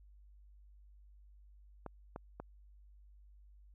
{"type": "clicks", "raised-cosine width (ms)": 1, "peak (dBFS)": -29, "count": 3, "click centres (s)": [1.863, 2.161, 2.4], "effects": ["added 50 Hz sine -57 dBFS peak until 3.74 s"]}